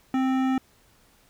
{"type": "tone with hard clipping", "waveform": "sine", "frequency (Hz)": 262, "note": "C4", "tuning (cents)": 2, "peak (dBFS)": -23, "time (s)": [0.14, 0.58], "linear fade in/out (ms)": 2, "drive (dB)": 15, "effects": ["pink hiss -60 dBFS RMS until 1.29 s"]}